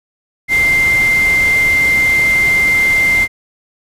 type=tone in noise; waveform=sine; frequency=2093 Hz; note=C7; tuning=in tune; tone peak=-9 dBFS; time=0.48-3.28 s; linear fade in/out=50 ms; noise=pink; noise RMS=-24 dBFS; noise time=0.48-3.28 s; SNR=+12 dB; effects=resampled to 32000 Hz